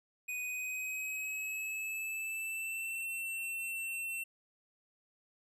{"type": "tone with pitch glide", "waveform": "square", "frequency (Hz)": [2489, 2699], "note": ["D#7", "E7"], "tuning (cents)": [0, 40], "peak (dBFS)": -37, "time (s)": [0.28, 4.24], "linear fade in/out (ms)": 10, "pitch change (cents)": 140, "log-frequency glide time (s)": [0.41, 3.07], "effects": []}